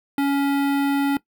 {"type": "tone with notch filter", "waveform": "square", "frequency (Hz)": 280, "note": "C#4", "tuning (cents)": 18, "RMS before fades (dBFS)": -20, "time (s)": [0.18, 1.17], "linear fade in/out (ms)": 2, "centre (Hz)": 6300, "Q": 0.67, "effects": ["noise-tail reverb RT60 0.1 s tail -19 dB re dry"]}